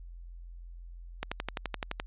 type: click train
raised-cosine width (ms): 0.3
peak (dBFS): -16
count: 10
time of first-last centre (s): 1.23-1.999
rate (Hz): 11.7
effects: added 43 Hz sine -43 dBFS peak until 2.06 s + resampled to 8000 Hz

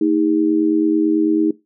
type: tone with amplitude modulation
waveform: sine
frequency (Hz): 315.7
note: D#4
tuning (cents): +25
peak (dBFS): -9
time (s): 0.01-1.51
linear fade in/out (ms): 5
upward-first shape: sine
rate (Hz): 89.1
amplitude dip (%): 80
effects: noise-tail reverb RT60 0.2 s tail -18 dB re dry

